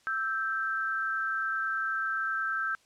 sine tone pair together, 1318.5 / 1568 Hz, E6 / G6, 0 / 0 cents, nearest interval minor third, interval 300 cents, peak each -32 / -30 dBFS, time 0.07-2.75 s, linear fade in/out 0 ms, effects white hiss -64 dBFS RMS until 2.85 s + low-pass 7000 Hz 12 dB/octave

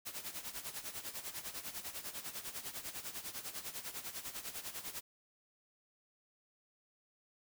white noise with tremolo, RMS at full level -42 dBFS, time 0.05-5.01 s, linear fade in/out 20 ms, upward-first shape sine, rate 10 Hz, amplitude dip 75%, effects none

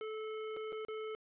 square tone with dropouts, 435 Hz, A4, 20 cents flat, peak -40 dBFS, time 0.01-1.15 s, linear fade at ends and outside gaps 1 ms, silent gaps 0.565-0.569 / 0.722-0.727 / 0.85-0.884 s, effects resampled to 8000 Hz + 13-bit

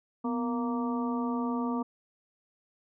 harmonic tone with a mistuned harmonic, 233 Hz, A#3, 1 cent flat, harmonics 1 / 2 / 3 / 4 / 5, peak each -29 / -38 / -41 / -38 / -39 dBFS, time 0.24-1.83 s, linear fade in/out 10 ms, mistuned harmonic 1, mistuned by +97 cents, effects none

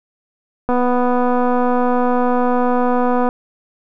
click train, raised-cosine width 1 ms, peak -5 dBFS, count 643, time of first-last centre 0.69-3.289 s, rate 247 Hz, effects none

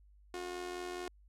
sawtooth tone with amplitude modulation, 360 Hz, F#4, 47 cents flat, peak -33 dBFS, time 0.34-1.08 s, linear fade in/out 2 ms, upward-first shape sine, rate 84.6 Hz, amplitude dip 60%, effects added 50 Hz sine -59 dBFS peak until 1.28 s + low-pass 10000 Hz 12 dB/octave

